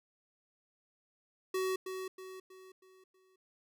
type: tone with echo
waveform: square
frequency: 375.6 Hz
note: F#4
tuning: 26 cents sharp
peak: -32 dBFS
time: 1.54-1.76 s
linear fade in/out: 5 ms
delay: 320 ms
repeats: 5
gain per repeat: -7 dB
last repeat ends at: 3.36 s
effects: none